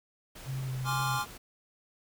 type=noise; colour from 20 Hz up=pink; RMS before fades=-47 dBFS; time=0.35-1.38 s; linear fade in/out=10 ms
type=tone with vibrato; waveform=sine; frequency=130.81 Hz; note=C3; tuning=in tune; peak=-32 dBFS; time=0.45-1.21 s; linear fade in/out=50 ms; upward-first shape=square; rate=2.3 Hz; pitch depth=22 cents each way
type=chord; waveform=square; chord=D half-diminished seventh; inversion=second; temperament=equal; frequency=830.6 / 1046.5 / 1174.7 / 1396.9 Hz; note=Ab5 / C6 / D6 / F6; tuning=0 / 0 / 0 / 0 cents; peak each=-36 dBFS; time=0.84-1.26 s; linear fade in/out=50 ms
effects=none